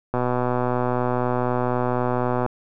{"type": "click train", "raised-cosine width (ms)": 1, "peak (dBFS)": -9, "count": 289, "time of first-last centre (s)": [0.14, 2.463], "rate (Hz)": 124, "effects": []}